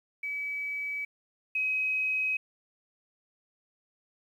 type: tone pair in turn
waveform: sine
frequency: 2286 / 2535 Hz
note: D7 / D#7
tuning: -47 / +32 cents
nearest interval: major second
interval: 179 cents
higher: second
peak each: -31 / -26 dBFS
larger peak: second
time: 0.23-1.05 / 1.55-2.37 s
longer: neither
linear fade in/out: 5 ms
effects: 10-bit